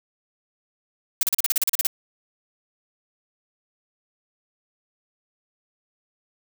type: noise bursts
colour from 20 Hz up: blue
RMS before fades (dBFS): -20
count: 12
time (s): 1.21-1.869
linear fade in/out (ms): 2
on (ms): 21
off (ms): 37
effects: none